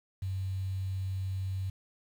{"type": "tone with quantisation", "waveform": "sine", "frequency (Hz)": 95.1, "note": "F#2", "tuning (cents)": 48, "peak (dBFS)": -31, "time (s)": [0.22, 1.7], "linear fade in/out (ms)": 5, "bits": 9, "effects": []}